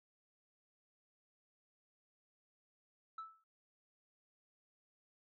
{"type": "tone with exponential decay", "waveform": "sine", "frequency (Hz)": 1313, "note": "E6", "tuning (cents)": -7, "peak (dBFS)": -39, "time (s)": [3.18, 3.44], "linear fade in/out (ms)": 5, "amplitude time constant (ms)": 55, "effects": ["tanh soft clip ceiling -41 dBFS"]}